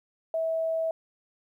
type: tone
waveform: sine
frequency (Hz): 650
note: E5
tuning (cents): -24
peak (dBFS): -25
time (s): 0.34-0.91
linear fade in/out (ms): 2
effects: 11-bit